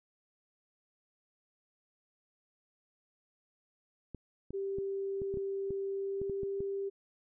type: clicks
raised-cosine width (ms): 3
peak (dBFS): -29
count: 11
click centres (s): 4.147 / 4.506 / 4.785 / 5.218 / 5.341 / 5.372 / 5.706 / 6.216 / 6.297 / 6.433 / 6.605
type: tone with pitch glide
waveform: sine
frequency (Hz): 392 to 394.5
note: G4 to G4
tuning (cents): 0 to +11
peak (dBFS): -33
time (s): 4.53-6.9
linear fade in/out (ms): 20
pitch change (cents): +11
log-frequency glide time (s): 5.88-6.55
effects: none